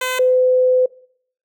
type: tone pair in turn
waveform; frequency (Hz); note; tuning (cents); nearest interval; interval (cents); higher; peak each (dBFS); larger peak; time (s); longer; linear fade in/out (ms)
10% pulse / sine; 510 / 508.1; C5 / B4; -44 / +49; unison; 7; first; -11; neither; 0.01-0.19 / 0.19-0.86; second; 5
effects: noise-tail reverb RT60 0.6 s tail -22 dB re dry